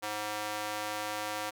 square tone with high-pass filter, 105.6 Hz, G#2, 29 cents sharp, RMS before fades -36 dBFS, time 0.02-1.51 s, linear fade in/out 20 ms, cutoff 680 Hz, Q 0.94, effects none

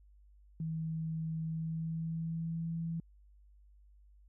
sine tone with pitch glide, 160.6 to 165.4 Hz, E3 to E3, -45 to +6 cents, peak -34 dBFS, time 0.6-3 s, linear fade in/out 2 ms, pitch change +51 cents, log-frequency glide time 1.43-2.71 s, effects added 50 Hz sine -58 dBFS peak until 4.28 s

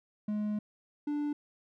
triangle tone pair in turn, 210.3 / 293.8 Hz, G#3 / D4, +22 / +1 cents, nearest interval tritone, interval 579 cents, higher second, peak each -28 dBFS, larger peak neither, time 0.28-0.59 / 1.07-1.33 s, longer first, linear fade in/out 5 ms, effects none

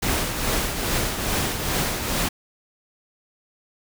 pink noise with tremolo, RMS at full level -22 dBFS, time 0.02-2.29 s, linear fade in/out 10 ms, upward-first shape triangle, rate 2.4 Hz, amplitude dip 55%, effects none

